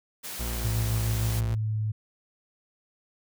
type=noise; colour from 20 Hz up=white; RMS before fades=-37 dBFS; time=0.23-1.41 s; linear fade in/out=20 ms
type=tone; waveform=40% pulse; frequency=58.27 Hz; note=A#1; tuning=in tune; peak=-29 dBFS; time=0.39-1.55 s; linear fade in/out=10 ms
type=tone with pitch glide; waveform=sine; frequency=110 to 107.8 Hz; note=A2 to A2; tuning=0 to -35 cents; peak=-25 dBFS; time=0.64-1.92 s; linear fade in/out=10 ms; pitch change=-35 cents; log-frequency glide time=1.3-1.8 s
effects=none